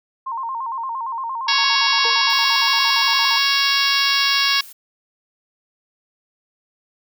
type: tone with vibrato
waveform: sine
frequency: 987.8 Hz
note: B5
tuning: in tune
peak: -23 dBFS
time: 0.26-3.39 s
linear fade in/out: 10 ms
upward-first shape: square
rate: 8.7 Hz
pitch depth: 120 cents each way
type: harmonic tone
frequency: 554.4 Hz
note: C#5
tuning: in tune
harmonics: 2 / 3 / 4 / 5 / 6 / 7 / 8 / 9 / 10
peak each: -24 / -24 / -24 / -24 / -24 / -24 / -24 / -24 / -24 dBFS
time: 1.48-4.61 s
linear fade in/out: 5 ms
type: tone with exponential decay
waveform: sine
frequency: 466.2 Hz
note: A#4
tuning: in tune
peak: -24 dBFS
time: 2.05-2.26 s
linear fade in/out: 2 ms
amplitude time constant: 44 ms
type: noise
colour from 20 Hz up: blue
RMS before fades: -40 dBFS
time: 2.29-4.73 s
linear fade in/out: 10 ms
effects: none